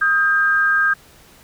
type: tone pair together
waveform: sine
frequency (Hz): 1255.3 / 1600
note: D#6 / G6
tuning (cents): +15 / +35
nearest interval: major third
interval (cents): 420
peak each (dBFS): -20 / -14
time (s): 0.01-0.94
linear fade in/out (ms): 10
effects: pink hiss -48 dBFS RMS until 1.43 s